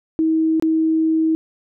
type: tone with dropouts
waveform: sine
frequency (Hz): 319.8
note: D#4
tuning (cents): +48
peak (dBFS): -14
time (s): 0.19-1.35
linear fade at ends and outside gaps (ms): 0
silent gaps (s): 0.598-0.624
effects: none